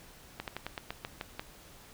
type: slowing click train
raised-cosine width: 0.3 ms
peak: -20 dBFS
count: 9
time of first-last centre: 0.4-1.395 s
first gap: 78 ms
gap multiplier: 1.13
effects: pink hiss -54 dBFS RMS until 1.93 s